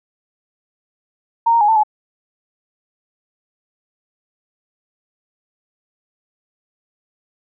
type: tone with pitch steps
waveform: sine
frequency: 924 / 929 / 832 / 890 / 851 Hz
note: A#5 / A#5 / G#5 / A5 / G#5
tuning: -16 / -6 / +3 / +20 / +42 cents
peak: -10 dBFS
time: 1.46-1.835 s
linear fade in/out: 10 ms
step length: 75 ms
effects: none